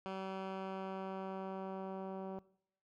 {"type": "tone with low-pass filter sweep", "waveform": "10% pulse", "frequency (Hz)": 191, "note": "G3", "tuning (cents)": -45, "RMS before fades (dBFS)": -43, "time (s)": [0.06, 2.39], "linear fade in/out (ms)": 0, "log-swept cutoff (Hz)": [3000, 760], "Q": 0.7, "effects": ["noise-tail reverb RT60 0.7 s tail -21 dB re dry"]}